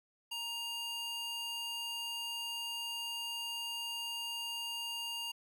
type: tone with high-pass filter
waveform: square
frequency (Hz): 938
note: A#5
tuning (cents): +11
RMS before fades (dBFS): -40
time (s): 0.31-5.32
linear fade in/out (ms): 10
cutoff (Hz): 2100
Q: 5.2
effects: none

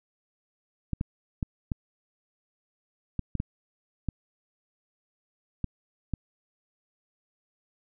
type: clicks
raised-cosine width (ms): 5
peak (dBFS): -16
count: 10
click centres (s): 0.933 / 1.011 / 1.428 / 1.718 / 3.193 / 3.353 / 3.401 / 4.087 / 5.643 / 6.137
effects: none

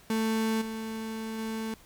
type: tone with level steps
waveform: 35% pulse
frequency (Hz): 221.8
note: A3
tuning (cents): +14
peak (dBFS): -24 / -32 / -30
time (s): 0.1-1.74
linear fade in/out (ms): 2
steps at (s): 0.61 / 1.38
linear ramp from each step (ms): 10
effects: pink hiss -56 dBFS RMS until 1.85 s

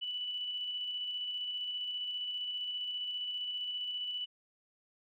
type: tone with tremolo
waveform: sine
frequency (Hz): 2968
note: F#7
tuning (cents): +5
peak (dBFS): -34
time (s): 0.01-4.26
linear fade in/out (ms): 20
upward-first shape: square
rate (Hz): 15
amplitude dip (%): 25
effects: none

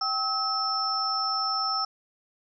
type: tone cluster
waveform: sine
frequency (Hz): 777 / 1289 / 5350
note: G5 / E6 / E8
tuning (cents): -16 / -39 / +25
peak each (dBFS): -33 / -28 / -28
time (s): 0.01-1.85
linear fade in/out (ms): 5
effects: none

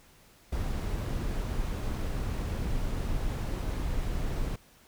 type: noise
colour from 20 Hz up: brown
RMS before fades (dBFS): -31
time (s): 0.52-4.56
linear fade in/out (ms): 5
effects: pink hiss -59 dBFS RMS until 4.87 s

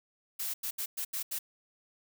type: noise bursts at uneven times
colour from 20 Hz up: blue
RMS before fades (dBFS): -35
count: 6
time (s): 0.39-0.54 / 0.63-0.71 / 0.78-0.86 / 0.97-1.05 / 1.13-1.23 / 1.31-1.39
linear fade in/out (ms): 10
effects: none

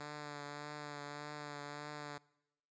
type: tone with vibrato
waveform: 5% pulse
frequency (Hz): 146.83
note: D3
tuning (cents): 0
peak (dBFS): -33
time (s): 0-2.18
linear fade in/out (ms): 5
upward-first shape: triangle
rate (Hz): 1.7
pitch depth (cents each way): 29
effects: noise-tail reverb RT60 0.9 s tail -23 dB re dry + resampled to 16000 Hz

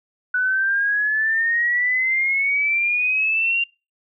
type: exponential sweep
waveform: sine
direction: up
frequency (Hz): 1480 to 2786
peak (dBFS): -17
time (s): 0.34-3.64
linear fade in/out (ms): 5
effects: noise-tail reverb RT60 0.3 s tail -26 dB re dry

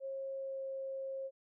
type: tone with pitch glide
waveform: sine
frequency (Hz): 540 to 536.9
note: C#5 to C5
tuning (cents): -45 to +45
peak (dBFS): -38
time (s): 0-1.31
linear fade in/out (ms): 50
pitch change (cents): -10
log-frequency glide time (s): 0.37-0.61
effects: none

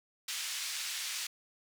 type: band-pass noise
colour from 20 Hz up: white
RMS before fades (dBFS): -38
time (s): 0.28-1.27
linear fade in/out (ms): 5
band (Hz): 2000 to 6500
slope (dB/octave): 12
effects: none

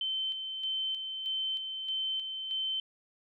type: tone with tremolo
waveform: sine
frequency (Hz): 3085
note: G7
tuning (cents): -28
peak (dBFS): -30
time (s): 0.01-2.8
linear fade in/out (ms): 2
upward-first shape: square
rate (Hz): 1.6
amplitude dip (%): 45
effects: none

